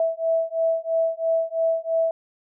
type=beating tone pair; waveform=sine; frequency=654 / 657 Hz; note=E5 / E5; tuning=-14 / -6 cents; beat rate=3 Hz; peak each=-23 / -23 dBFS; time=0-2.11 s; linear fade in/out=2 ms; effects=none